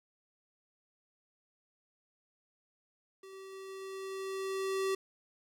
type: tone with level ramp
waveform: square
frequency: 385 Hz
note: G4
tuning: 31 cents flat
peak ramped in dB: -49 to -30 dBFS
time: 3.23-4.95 s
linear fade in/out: 5 ms
effects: low-pass 12000 Hz 12 dB/octave + 11-bit